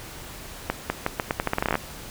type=accelerating click train; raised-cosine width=0.5 ms; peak=-7 dBFS; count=16; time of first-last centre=0.7-1.754 s; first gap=200 ms; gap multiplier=0.82; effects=pink hiss -40 dBFS RMS until 2.1 s